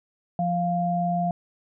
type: tone pair together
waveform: sine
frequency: 174.62 / 698.5 Hz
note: F3 / F5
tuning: 0 / 0 cents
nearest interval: 2 octaves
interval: 2400 cents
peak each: -25 / -24 dBFS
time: 0.39-1.31 s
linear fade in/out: 2 ms
effects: none